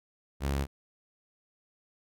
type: tone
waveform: sawtooth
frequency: 69.3 Hz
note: C#2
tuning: in tune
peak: -24 dBFS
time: 0.4-0.67 s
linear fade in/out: 50 ms
effects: none